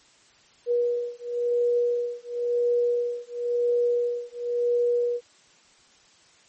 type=beating tone pair; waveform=sine; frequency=480.8 / 481.76 Hz; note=B4 / B4; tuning=-46 / -43 cents; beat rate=0.96 Hz; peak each=-25 dBFS; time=0.66-5.21 s; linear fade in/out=50 ms; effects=white hiss -57 dBFS RMS until 6.48 s + MP3 32 kbps